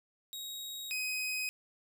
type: tone pair in turn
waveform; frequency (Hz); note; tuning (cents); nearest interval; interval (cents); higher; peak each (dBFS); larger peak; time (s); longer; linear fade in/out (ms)
sawtooth; 3791 / 2515; A#7 / D#7; +28 / +18; perfect fifth; 710; first; -37 / -30; second; 0.33-0.91 / 0.91-1.49; neither; 0
effects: none